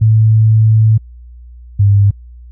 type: tone pair in turn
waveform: sine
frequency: 110 / 100.78 Hz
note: A2 / G2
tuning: 0 / +48 cents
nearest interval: major second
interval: 152 cents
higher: first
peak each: -5 dBFS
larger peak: neither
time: 0.01-0.98 / 1.79-2.11 s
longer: first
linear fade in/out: 10 ms
effects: added 60 Hz sine -32 dBFS peak until 2.51 s